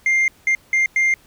sine tone bursts at uneven times, 2106 Hz, C7, 11 cents sharp, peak -11 dBFS, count 4, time 0.06-0.28 / 0.47-0.55 / 0.73-0.86 / 0.96-1.14 s, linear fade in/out 2 ms, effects tanh soft clip ceiling -13 dBFS + pink hiss -53 dBFS RMS until 1.26 s

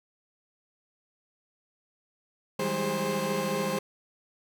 30% pulse tone cluster, 160.5 / 192 / 205.8 / 407.4 / 527 Hz, E3 / G3 / G#3 / G#4 / C5, -46 / -36 / -16 / -33 / +12 cents, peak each -34 / -32 / -32 / -33 / -28 dBFS, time 2.59-3.79 s, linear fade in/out 5 ms, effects none

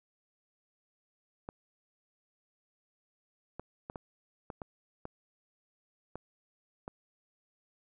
clicks, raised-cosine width 1 ms, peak -26 dBFS, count 9, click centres 1.489 / 3.596 / 3.899 / 3.958 / 4.502 / 4.618 / 5.054 / 6.156 / 6.879 s, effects none

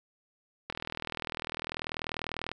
click train, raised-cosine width 0.3 ms, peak -18 dBFS, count 74, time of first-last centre 0.7-2.516 s, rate 40.2 Hz, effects none

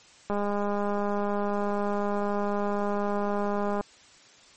click train, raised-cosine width 1 ms, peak -16 dBFS, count 717, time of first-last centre 0.3-3.81 s, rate 204 Hz, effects white hiss -54 dBFS RMS until 4.56 s + MP3 32 kbps

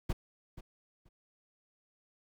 brown noise with echo, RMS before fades -31 dBFS, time 0.09-0.13 s, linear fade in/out 10 ms, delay 480 ms, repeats 2, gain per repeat -15 dB, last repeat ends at 1.09 s, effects none

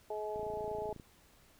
harmonic tone, 212.4 Hz, G#3, 39 cents sharp, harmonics 2 / 3 / 4, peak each -39 / -41 / -42 dBFS, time 0.1-0.93 s, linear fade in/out 5 ms
click train, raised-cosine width 3 ms, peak -36 dBFS, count 19, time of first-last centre 0.36-0.998 s, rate 28.2 Hz
effects pink hiss -64 dBFS RMS until 1.59 s

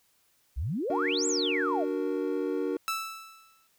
sine exponential two-way sweep, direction up then down, 55 to 7950 to 556 Hz, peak -28 dBFS, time 0.56-1.85 s, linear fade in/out 20 ms, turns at 1.27 s
triangle chord, D augmented, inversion none, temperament equal, 293.7 / 370 / 466.2 Hz, D4 / F#4 / A#4, 0 / 0 / 0 cents, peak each -30 dBFS, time 0.9-2.77 s, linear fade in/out 2 ms
sawtooth tone with exponential decay, 1318.5 Hz, E6, in tune, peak -23 dBFS, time 2.88-3.67 s, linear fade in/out 0 ms, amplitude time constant 170 ms
effects white hiss -68 dBFS RMS until 3.78 s

